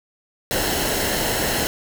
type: noise with comb filter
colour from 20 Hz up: pink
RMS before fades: -22 dBFS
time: 0.51-1.67 s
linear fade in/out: 0 ms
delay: 0.84 ms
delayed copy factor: -0.55
effects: none